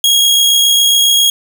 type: tone with amplitude modulation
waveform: sawtooth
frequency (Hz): 3291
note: G#7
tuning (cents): -16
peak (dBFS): -3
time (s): 0.04-1.3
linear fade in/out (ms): 2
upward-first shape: sine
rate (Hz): 67.3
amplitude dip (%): 30
effects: none